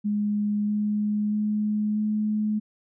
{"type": "tone with pitch steps", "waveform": "sine", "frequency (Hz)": [207.7, 209.4, 211.1, 212.8], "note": ["G#3", "G#3", "G#3", "G#3"], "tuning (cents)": [0, 15, 29, 42], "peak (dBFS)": -22, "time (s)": [0.04, 2.6], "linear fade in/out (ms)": 20, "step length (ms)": 640, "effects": []}